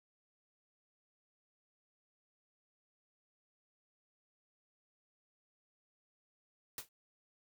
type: noise with exponential decay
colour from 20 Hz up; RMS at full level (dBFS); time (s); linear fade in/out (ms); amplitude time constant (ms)
white; -38; 6.78-6.89; 2; 22
effects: none